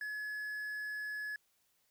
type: tone with quantisation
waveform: triangle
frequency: 1700 Hz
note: G#6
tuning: 40 cents sharp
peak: -36 dBFS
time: 0.01-1.36 s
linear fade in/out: 2 ms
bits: 10
effects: white hiss -75 dBFS RMS until 1.9 s